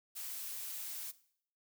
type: noise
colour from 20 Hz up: blue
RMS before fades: -43 dBFS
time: 0.15-1.12 s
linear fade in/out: 20 ms
effects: noise-tail reverb RT60 0.6 s tail -17 dB re dry